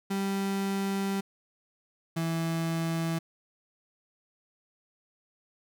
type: tone pair in turn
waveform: 35% pulse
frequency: 196 / 164.63 Hz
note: G3 / E3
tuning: 0 / -2 cents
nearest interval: minor third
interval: 302 cents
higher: first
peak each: -26 dBFS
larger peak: neither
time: 0.1-1.21 / 2.16-3.19 s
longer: first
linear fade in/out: 10 ms
effects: none